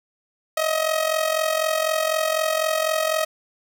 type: tone with amplitude modulation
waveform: sawtooth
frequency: 632 Hz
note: D#5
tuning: 27 cents sharp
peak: -13 dBFS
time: 0.57-3.25 s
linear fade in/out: 5 ms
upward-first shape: sine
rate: 44 Hz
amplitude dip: 70%
effects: 9-bit